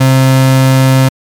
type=tone; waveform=35% pulse; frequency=132.1 Hz; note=C3; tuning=17 cents sharp; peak=-3 dBFS; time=0-1.09 s; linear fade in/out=10 ms; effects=MP3 96 kbps